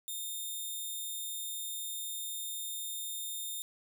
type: tone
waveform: 5% pulse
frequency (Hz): 3636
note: A#7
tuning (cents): -44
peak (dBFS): -29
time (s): 0.08-3.62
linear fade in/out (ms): 0
effects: none